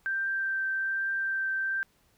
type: tone with vibrato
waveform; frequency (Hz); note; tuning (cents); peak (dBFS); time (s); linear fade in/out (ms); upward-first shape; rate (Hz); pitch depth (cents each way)
sine; 1568; G6; 0; -27; 0.06-1.83; 0; triangle; 1.2; 11
effects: pink hiss -67 dBFS RMS until 2.17 s